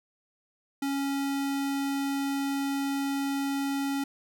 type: tone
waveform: square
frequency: 277.1 Hz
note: C#4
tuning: 1 cent flat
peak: -28 dBFS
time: 0.82-4.04 s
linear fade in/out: 5 ms
effects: none